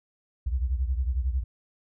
sine beating tone pair, 61.6 / 72.6 Hz, B1 / D2, -4 / -19 cents, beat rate 11 Hz, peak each -25 / -30 dBFS, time 0.46-1.44 s, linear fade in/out 10 ms, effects none

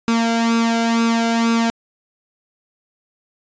sawtooth tone with flanger, 230 Hz, A#3, 23 cents flat, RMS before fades -17 dBFS, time 0.08-1.7 s, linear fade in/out 0 ms, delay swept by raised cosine 0.78 to 1.38 ms, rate 2.1 Hz, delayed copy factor +0.7, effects resampled to 16000 Hz

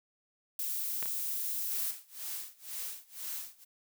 violet noise, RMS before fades -35 dBFS, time 0.59-1.91 s, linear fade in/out 2 ms
clicks, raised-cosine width 0.3 ms, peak -22 / -27 dBFS, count 2, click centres 1.027 / 1.058 s
blue noise with tremolo, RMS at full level -38 dBFS, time 1.69-3.65 s, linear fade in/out 20 ms, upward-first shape sine, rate 2 Hz, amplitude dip 95%
effects none

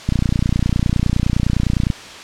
click train, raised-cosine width 5 ms, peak -4 dBFS, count 55, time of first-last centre 0.09-1.902 s, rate 29.8 Hz, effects white hiss -34 dBFS RMS until 2.23 s + low-pass 5000 Hz 12 dB/octave

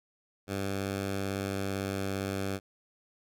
10% pulse tone with pitch glide, 98 to 97.44 Hz, G2 to G2, 0 to -10 cents, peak -23 dBFS, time 0.47-2.6 s, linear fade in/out 50 ms, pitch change -10 cents, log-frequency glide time 1.07-2.15 s, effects none

